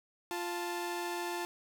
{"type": "tone pair together", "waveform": "sawtooth", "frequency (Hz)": [349.2, 880], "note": ["F4", "A5"], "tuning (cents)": [0, 0], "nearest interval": "octave + major third", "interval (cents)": 1600, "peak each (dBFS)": [-33, -35], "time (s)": [0.31, 1.45], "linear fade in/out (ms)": 0, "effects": []}